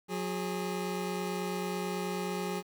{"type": "tone pair together", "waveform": "25% pulse", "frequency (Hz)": [181.95, 413.1], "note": ["F#3", "G#4"], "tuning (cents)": [-29, -9], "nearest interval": "octave + major second", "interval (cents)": 1420, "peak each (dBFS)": [-31, -32], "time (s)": [0.08, 2.63], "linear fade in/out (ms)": 50, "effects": ["10-bit"]}